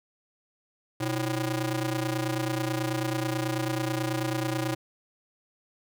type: ring-modulated tone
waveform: sawtooth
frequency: 222.2 Hz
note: A3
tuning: 17 cents sharp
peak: -20 dBFS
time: 1-4.75 s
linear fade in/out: 10 ms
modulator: 96.5 Hz
effects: none